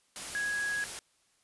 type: tone in noise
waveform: sine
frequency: 1661.2 Hz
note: G#6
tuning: in tune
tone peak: -30 dBFS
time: 0.35-0.84 s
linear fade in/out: 0 ms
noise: white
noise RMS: -40 dBFS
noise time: 0.16-0.99 s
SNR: +7 dB
effects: white hiss -70 dBFS RMS until 1.43 s + resampled to 24000 Hz